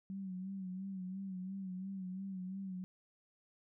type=tone with vibrato; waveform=sine; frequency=189.2 Hz; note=F#3; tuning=39 cents sharp; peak=-40 dBFS; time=0.1-2.84 s; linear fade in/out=0 ms; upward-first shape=sine; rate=2.9 Hz; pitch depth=61 cents each way; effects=none